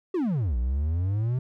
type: exponential two-way sweep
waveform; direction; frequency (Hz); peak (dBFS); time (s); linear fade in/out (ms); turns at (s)
triangle; down then up; 394.2 to 57.4 to 131; -21; 0.14-1.39; 5; 0.57
effects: none